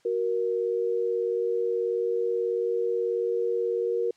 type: tone pair together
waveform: sine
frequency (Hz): 370.6 / 469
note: F#4 / A#4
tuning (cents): +3 / +11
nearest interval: major third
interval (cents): 408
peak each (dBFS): -29 / -25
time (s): 0.05-4.11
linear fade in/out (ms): 5
effects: white hiss -64 dBFS RMS until 4.16 s + low-pass 6000 Hz 12 dB/octave